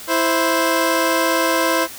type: tone pair together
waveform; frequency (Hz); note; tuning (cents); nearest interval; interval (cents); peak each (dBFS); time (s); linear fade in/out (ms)
15% pulse; 329.6 / 523.2; E4 / C5; 0 / 0; minor sixth; 800; -12; 0.07-1.88; 50
effects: white hiss -35 dBFS RMS until 1.98 s